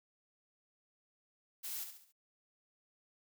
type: noise with echo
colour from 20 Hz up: blue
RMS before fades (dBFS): -42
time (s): 1.63-1.85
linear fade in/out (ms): 20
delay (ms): 69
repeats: 4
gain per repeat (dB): -7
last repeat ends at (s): 2.126
effects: none